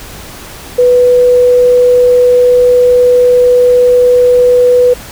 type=tone; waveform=sine; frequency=493.9 Hz; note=B4; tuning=in tune; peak=-3 dBFS; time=0.78-4.94 s; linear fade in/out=10 ms; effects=added 50 Hz sine -38 dBFS peak until 5.11 s + pink hiss -29 dBFS RMS until 5.11 s